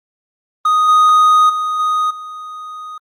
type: tone with level steps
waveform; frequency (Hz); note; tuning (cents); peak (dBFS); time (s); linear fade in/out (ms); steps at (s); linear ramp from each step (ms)
triangle; 1244.5; D#6; 0; -8 / -5 / -14 / -11 / -25; 0.65-2.98; 5; 0.88 / 1.49 / 1.79 / 2.1; 10
effects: Opus 32 kbps